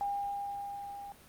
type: tone with level ramp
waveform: sine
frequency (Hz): 805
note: G5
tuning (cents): +46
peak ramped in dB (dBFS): -30 to -42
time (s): 0.01-1.12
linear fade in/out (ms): 0
effects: pink hiss -57 dBFS RMS until 1.28 s + Opus 48 kbps